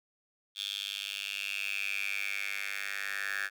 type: tone with high-pass filter sweep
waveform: 10% pulse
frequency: 99.8 Hz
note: G2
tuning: 32 cents sharp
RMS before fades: -36 dBFS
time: 0.55-3.5 s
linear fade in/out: 50 ms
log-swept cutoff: 3400 to 1700 Hz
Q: 7.5
effects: none